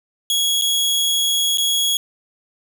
sawtooth tone with dropouts, 3333 Hz, G#7, 5 cents sharp, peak -13 dBFS, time 0.3-1.97 s, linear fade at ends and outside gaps 1 ms, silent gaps 0.613-0.62 / 1.573-1.582 s, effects none

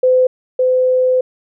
sine tone pair in turn, 510 / 510 Hz, C5 / C5, -44 / -44 cents, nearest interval unison, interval 0 cents, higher neither, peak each -8 / -10 dBFS, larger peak first, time 0.03-0.27 / 0.59-1.21 s, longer second, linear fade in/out 5 ms, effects none

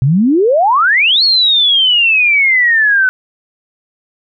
sine exponential two-way sweep, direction up then down, 122.4 to 4400 to 1492 Hz, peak -7 dBFS, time 0.02-3.09 s, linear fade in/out 0 ms, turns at 1.23 s, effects none

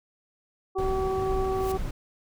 harmonic tone, 380.6 Hz, F#4, 49 cents sharp, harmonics 1 / 2 / 3, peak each -26 / -32 / -36 dBFS, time 0.75-1.78 s, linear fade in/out 20 ms
brown noise, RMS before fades -32 dBFS, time 0.78-1.91 s, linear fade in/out 5 ms
white noise with exponential growth, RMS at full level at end -38 dBFS, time 1.43-1.72 s, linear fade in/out 5 ms, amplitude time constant 62 ms
effects none

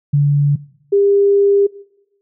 sine tone pair in turn, 143.9 / 400.9 Hz, D3 / G4, -35 / +39 cents, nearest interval octave + tritone, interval 1774 cents, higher second, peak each -9 dBFS, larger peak neither, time 0.13-0.56 / 0.92-1.67 s, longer second, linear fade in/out 10 ms, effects noise-tail reverb RT60 0.9 s tail -21 dB re dry

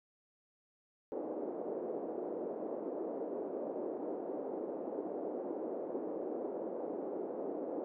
white band-pass noise, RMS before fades -40 dBFS, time 1.12-7.84 s, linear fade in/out 0 ms, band 300 to 530 Hz, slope 24 dB/octave, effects none

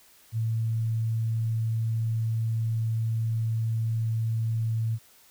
sine tone, 112.7 Hz, A2, 42 cents sharp, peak -24 dBFS, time 0.32-4.99 s, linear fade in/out 50 ms, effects white hiss -57 dBFS RMS until 5.3 s

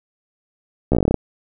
slowing click train, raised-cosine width 2 ms, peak -3 dBFS, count 11, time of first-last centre 0.92-1.143 s, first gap 14 ms, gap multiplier 1.1, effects none

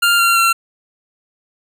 25% pulse tone with pitch steps, 1396.9 / 1378.5 / 1360.3 Hz, F6 / F6 / F6, 0 / -23 / -46 cents, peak -7 dBFS, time 0.02-0.53 s, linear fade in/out 10 ms, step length 170 ms, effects none

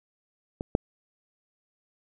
clicks, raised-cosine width 2 ms, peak -18 / -7 dBFS, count 2, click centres 0.609 / 0.751 s, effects none

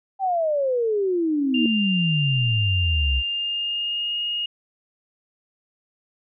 sine exponential sweep, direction down, 791 to 62.8 Hz, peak -19 dBFS, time 0.19-3.23 s, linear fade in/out 50 ms
sine tone with exponential growth, 316.9 Hz, D#4, 32 cents sharp, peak -18 dBFS, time 1.15-1.66 s, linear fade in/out 2 ms, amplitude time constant 110 ms
sine tone with pitch glide, 2794 to 2858 Hz, F7 to F7, 0 to +39 cents, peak -23 dBFS, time 1.54-4.46 s, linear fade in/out 5 ms, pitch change +39 cents, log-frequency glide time 3.15-4.21 s
effects none

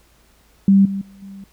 sine tone with level steps, 196 Hz, G3, in tune, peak -8 / -21 / -41 / -33 dBFS, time 0.68-1.44 s, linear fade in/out 2 ms, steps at 0.85 / 1.01 / 1.22 s, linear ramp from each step 5 ms, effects added 54 Hz sine -56 dBFS peak until 1.52 s + pink hiss -56 dBFS RMS until 1.52 s

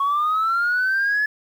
sine linear sweep, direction up, 1100 to 1720 Hz, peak -16 dBFS, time 0-1.26 s, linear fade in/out 5 ms, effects tanh soft clip ceiling -15 dBFS + 8-bit

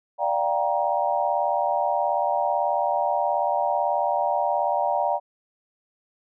sine chord, G minor seventh, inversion second, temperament just, 588 / 705.6 / 784 / 940.8 Hz, D5 / F5 / G5 / Bb5, +2 / +18 / 0 / +16 cents, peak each -26 dBFS, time 0.18-5.2 s, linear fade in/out 50 ms, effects none

